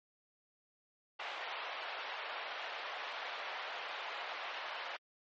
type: band-pass noise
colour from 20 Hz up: pink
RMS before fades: -43 dBFS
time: 1.19-4.97 s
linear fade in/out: 10 ms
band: 620 to 3500 Hz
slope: 24 dB/octave
effects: MP3 32 kbps